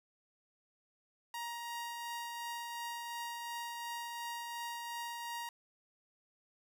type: tone with tremolo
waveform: sawtooth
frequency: 942 Hz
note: A#5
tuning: 18 cents sharp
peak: -35 dBFS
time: 1.34-5.49 s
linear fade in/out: 2 ms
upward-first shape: triangle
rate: 2.8 Hz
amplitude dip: 30%
effects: none